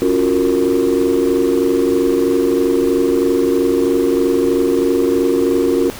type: chord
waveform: sine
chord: Gb major seventh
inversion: second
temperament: just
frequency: 277.5 / 346.9 / 370 / 462.5 Hz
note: Db4 / F4 / Gb4 / Bb4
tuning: +2 / -12 / 0 / -14 cents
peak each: -16 dBFS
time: 0.02-5.9 s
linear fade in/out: 0 ms
effects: tanh soft clip ceiling -6 dBFS + pink hiss -32 dBFS RMS until 5.99 s